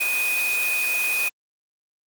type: tone in noise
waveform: sine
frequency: 2489 Hz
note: D#7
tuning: in tune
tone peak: -21 dBFS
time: 0-1.29 s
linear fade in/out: 10 ms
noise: white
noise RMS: -28 dBFS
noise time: 0-1.29 s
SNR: +4 dB
effects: high-pass 400 Hz 12 dB/octave + Opus 32 kbps